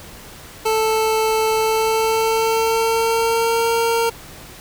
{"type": "tone with pitch glide", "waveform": "25% pulse", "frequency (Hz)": [440.1, 460.6], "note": ["A4", "A#4"], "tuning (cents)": [0, -21], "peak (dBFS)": -12, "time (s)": [0.65, 4.1], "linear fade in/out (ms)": 10, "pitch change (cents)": 79, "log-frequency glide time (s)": [1.57, 3.7], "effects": ["pink hiss -39 dBFS RMS until 4.6 s"]}